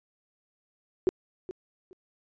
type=tone with echo; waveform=sine; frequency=370 Hz; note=F#4; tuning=in tune; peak=-19 dBFS; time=1.07-1.09 s; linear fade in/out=0 ms; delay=420 ms; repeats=2; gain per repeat=-14 dB; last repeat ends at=1.93 s; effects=resampled to 16000 Hz